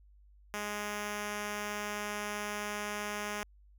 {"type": "tone", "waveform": "5% pulse", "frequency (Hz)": 207.7, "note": "G#3", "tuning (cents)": 0, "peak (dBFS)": -24, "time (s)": [0.54, 3.43], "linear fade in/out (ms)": 0, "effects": ["added 50 Hz sine -57 dBFS peak until 3.78 s"]}